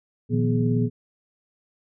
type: tone cluster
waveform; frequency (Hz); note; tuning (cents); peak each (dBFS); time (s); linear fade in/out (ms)
sine; 117.7 / 155.3 / 174.1 / 243.2 / 417.8; A#2 / D#3 / F3 / B3 / G#4; +17 / -3 / -5 / -26 / +10; -22 / -29 / -28 / -24 / -29; 0.29-0.9; 50
effects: none